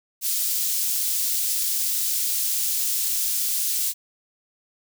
white high-pass noise, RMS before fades -24 dBFS, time 0.21-3.94 s, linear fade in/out 50 ms, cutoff 4800 Hz, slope 12 dB/octave, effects none

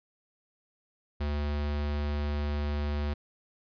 square tone, 73.3 Hz, D2, 3 cents flat, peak -29 dBFS, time 1.2-3.14 s, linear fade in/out 10 ms, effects resampled to 11025 Hz

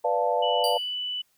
sine chord, B half-diminished seventh, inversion none, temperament equal, 493.9 / 587.3 / 698.5 / 880 Hz, B4 / D5 / F5 / A5, 0 / 0 / 0 / 0 cents, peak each -27 dBFS, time 0.04-0.78 s, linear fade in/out 10 ms
sine tone with pitch glide, 2960 to 2979 Hz, F#7 to F#7, 0 to +11 cents, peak -28 dBFS, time 0.42-1.22 s, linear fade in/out 10 ms, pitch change +11 cents, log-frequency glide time 0.75-0.85 s
sawtooth tone with exponential decay, 4699 Hz, D8, in tune, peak -23 dBFS, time 0.64-0.95 s, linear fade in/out 1 ms, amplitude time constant 66 ms
effects white hiss -68 dBFS RMS until 1.37 s

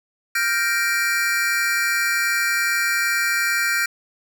square chord, G minor seventh, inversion third, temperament equal, 1396.9 / 1568 / 1864.7 / 2349 Hz, F6 / G6 / Bb6 / D7, 0 / 0 / 0 / 0 cents, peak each -25 dBFS, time 0.35-3.86 s, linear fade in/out 5 ms, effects none

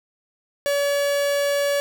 45% pulse tone, 569 Hz, C#5, 45 cents sharp, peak -19 dBFS, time 0.66-1.8 s, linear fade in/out 0 ms, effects none

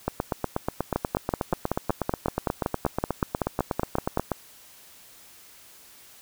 two click trains, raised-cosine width 1 ms, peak -9 / -10 dBFS, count 18 / 36, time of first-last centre 0.96-4.174 / 0.08-4.317 s, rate 5.29 / 8.26 Hz, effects white hiss -51 dBFS RMS until 6.21 s

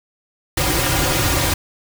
pink noise with comb filter, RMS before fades -18 dBFS, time 0.57-1.54 s, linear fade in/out 5 ms, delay 4.6 ms, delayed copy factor -0.9, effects none

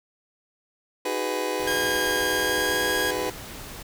30% pulse chord, G# minor seventh, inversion second, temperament just, 311.5 / 373.8 / 415.3 / 498.4 Hz, D#4 / F#4 / G#4 / B4, +2 / +18 / 0 / +16 cents, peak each -31 / -29 / -29 / -26 dBFS, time 1.05-3.3 s, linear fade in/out 5 ms
pink noise, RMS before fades -39 dBFS, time 1.59-3.83 s, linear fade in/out 10 ms
sawtooth tone with pitch glide, 1624 to 1641.9 Hz, G#6 to G#6, -39 to -20 cents, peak -21 dBFS, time 1.67-3.11 s, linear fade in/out 5 ms, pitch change +19 cents, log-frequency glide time 2.35-2.89 s
effects none

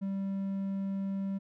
triangle tone, 195.1 Hz, G3, 8 cents flat, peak -29 dBFS, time 0.01-1.39 s, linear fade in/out 20 ms, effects none

